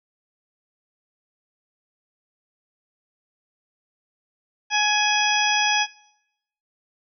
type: harmonic tone with a mistuned harmonic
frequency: 839 Hz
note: G#5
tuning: 17 cents sharp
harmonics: 1 / 2 / 3 / 4 / 6 / 7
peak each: -23 / -24 / -23 / -26 / -28 / -30 dBFS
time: 4.7-5.87 s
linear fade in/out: 50 ms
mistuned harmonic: 4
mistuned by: -21 cents
effects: noise-tail reverb RT60 0.8 s tail -21 dB re dry